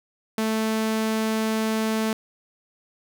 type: tone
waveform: sawtooth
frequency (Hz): 220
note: A3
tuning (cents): 0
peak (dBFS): -18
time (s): 0.38-2.13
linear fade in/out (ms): 2
effects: none